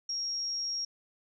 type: tone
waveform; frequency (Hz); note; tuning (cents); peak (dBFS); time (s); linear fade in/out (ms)
sine; 5588; F8; 0; -31; 0.09-0.85; 5
effects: none